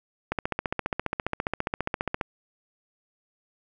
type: click train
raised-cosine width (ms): 0.5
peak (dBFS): -11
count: 29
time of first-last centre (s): 0.32-2.212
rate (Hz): 14.8
effects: none